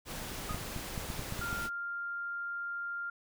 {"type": "noise", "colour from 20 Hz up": "pink", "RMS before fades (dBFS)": -41, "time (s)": [0.05, 1.7], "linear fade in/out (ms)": 50}
{"type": "tone with exponential decay", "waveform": "sine", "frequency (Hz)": 1244.5, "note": "D#6", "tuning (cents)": 0, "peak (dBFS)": -35, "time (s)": [0.49, 0.66], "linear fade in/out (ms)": 5, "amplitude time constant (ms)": 35}
{"type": "clicks", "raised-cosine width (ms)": 5, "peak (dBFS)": -26, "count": 9, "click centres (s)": [0.51, 0.545, 0.763, 0.978, 1.102, 1.194, 1.324, 1.393, 1.529]}
{"type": "tone", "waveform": "sine", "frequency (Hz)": 1396.9, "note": "F6", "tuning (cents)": 0, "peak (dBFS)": -35, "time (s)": [1.41, 3.1], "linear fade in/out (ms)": 5}
{"effects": []}